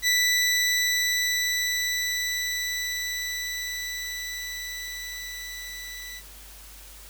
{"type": "tone with level ramp", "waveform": "20% pulse", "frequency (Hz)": 1975.5, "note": "B6", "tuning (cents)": 0, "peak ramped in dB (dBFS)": [-14, -32], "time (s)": [0.02, 6.22], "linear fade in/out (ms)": 50, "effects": ["added 50 Hz sine -47 dBFS peak until 7.09 s", "white hiss -47 dBFS RMS until 7.09 s"]}